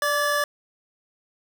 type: tone cluster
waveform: square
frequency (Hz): 587 / 1165 / 1711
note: D5 / D6 / A6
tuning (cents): -1 / -14 / -49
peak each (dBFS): -26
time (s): 0.02-0.44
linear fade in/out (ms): 2
effects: none